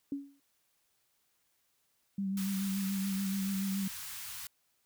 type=tone with exponential decay; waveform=sine; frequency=280 Hz; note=C#4; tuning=18 cents sharp; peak=-30 dBFS; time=0.12-0.4 s; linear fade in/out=2 ms; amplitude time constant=60 ms
type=tone with vibrato; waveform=sine; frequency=194.7 Hz; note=G3; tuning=12 cents flat; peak=-31 dBFS; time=2.18-3.88 s; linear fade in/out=5 ms; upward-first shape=sine; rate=7 Hz; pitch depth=31 cents each way
type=band-stop noise; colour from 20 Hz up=white; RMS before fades=-43 dBFS; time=2.37-4.47 s; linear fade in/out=2 ms; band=150 to 1000 Hz; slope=24 dB/octave
effects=white hiss -75 dBFS RMS until 4.85 s